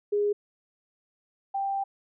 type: tone pair in turn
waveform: sine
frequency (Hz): 412.1 / 787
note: G#4 / G5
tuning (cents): -13 / +7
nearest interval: major seventh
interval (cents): 1120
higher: second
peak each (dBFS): -22 / -26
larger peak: first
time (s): 0.12-0.33 / 1.54-1.84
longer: second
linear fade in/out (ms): 10
effects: none